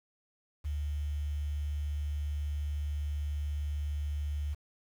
sine tone with quantisation, 73.42 Hz, D2, in tune, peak -31 dBFS, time 0.64-4.55 s, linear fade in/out 20 ms, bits 9, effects none

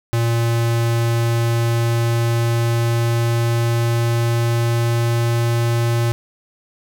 square tone with pitch glide, 116.54 to 117.35 Hz, A#2 to A#2, 0 to +12 cents, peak -16 dBFS, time 0.13-6.12 s, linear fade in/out 0 ms, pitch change +12 cents, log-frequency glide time 0.89-5.37 s, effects none

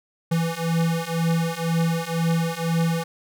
square beating tone pair, 164.81 / 166.81 Hz, E3 / E3, 0 / +21 cents, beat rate 2 Hz, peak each -25 / -24 dBFS, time 0.31-3.04 s, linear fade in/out 10 ms, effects none

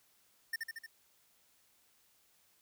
square tone with echo, 1811 Hz, A6, 49 cents sharp, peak -34 dBFS, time 0.53-0.56 s, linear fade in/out 5 ms, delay 76 ms, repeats 4, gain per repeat -3 dB, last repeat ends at 0.864 s, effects white hiss -70 dBFS RMS until 2.61 s

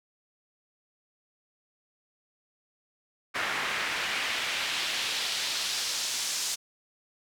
pink noise with band-pass filter sweep, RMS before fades -31 dBFS, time 3.34-6.56 s, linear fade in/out 20 ms, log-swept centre 1700 to 6300 Hz, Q 1.3, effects none

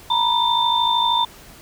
sine tone cluster, 926 / 979 / 3572 Hz, A#5 / B5 / A7, -12 / -15 / +25 cents, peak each -20 dBFS, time 0.1-1.25 s, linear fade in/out 5 ms, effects pink hiss -44 dBFS RMS until 1.61 s

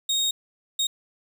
30% pulse tone bursts at uneven times, 3729 Hz, A#7, in tune, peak -19 dBFS, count 2, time 0.09-0.31 / 0.79-0.87 s, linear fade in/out 5 ms, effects none

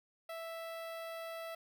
sawtooth tone with notch filter, 659.3 Hz, E5, in tune, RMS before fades -44 dBFS, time 0.29-1.55 s, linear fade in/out 5 ms, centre 6900 Hz, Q 0.95, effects none

